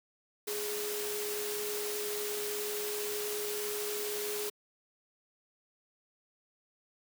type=tone in noise; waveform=sine; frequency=417.1 Hz; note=G#4; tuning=7 cents sharp; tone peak=-36 dBFS; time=0.47-4.5 s; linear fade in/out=10 ms; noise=white; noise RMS=-38 dBFS; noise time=0.47-4.5 s; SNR=-1 dB; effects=high-pass 200 Hz 12 dB/octave